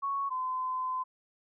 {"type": "tone pair in turn", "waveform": "sine", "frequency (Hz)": [1108.7, 1024.5], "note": ["C#6", "C6"], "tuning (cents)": [0, -37], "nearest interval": "minor second", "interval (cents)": 137, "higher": "first", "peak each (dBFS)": [-29, -30], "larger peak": "first", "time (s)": [[0.02, 0.3], [0.3, 1.04]], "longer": "second", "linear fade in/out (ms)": 20, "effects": []}